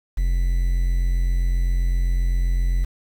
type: tone with quantisation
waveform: triangle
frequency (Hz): 43.83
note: F1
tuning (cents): +7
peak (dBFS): -15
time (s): 0.17-2.85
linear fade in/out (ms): 10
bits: 7
effects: none